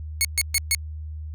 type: tone bursts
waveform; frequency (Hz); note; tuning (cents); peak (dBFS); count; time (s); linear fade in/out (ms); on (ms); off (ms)
10% pulse; 2196; C#7; -17; -9; 4; 0.21-0.748; 0; 37; 130
effects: added 77 Hz sine -31 dBFS peak until 1.34 s